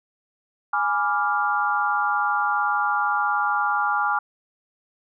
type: chord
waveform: sine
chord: G# diminished seventh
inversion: none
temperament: equal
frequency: 830.6 / 987.8 / 1174.7 / 1396.9 Hz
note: G#5 / B5 / D6 / F6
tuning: 0 / 0 / 0 / 0 cents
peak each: -24 / -30 / -25 / -24 dBFS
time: 0.73-4.19 s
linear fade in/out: 5 ms
effects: none